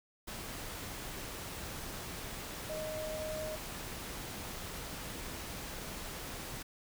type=tone in noise; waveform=sine; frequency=622.3 Hz; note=D#5; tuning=in tune; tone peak=-38 dBFS; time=2.69-3.56 s; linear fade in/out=10 ms; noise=pink; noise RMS=-43 dBFS; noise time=0.27-6.63 s; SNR=+2 dB; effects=none